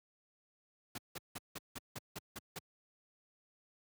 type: noise bursts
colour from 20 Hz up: pink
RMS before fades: -43 dBFS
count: 9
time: 0.95-2.589 s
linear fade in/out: 5 ms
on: 31 ms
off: 170 ms
effects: high-pass 100 Hz 12 dB/octave